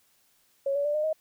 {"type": "tone with pitch steps", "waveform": "sine", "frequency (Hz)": [552, 570.1, 588.9, 608.3, 628.2], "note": ["C#5", "C#5", "D5", "D#5", "D#5"], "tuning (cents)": [-7, 48, 5, -39, 16], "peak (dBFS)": -24, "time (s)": [0.66, 1.13], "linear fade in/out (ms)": 5, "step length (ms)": 94, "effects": ["white hiss -66 dBFS RMS until 1.2 s"]}